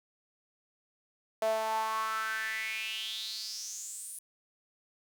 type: tone with high-pass filter sweep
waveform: sawtooth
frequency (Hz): 220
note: A3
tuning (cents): 0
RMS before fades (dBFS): -35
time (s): 1.42-4.19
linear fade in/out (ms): 2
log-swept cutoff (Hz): 620 to 10000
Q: 6.7
effects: none